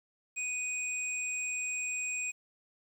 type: tone pair together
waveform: sine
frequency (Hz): 2489 / 7543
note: D#7 / A#8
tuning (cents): 0 / +19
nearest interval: octave + perfect fifth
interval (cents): 1919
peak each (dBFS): -34 / -37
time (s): 0.36-2.32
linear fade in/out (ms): 20
effects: 10-bit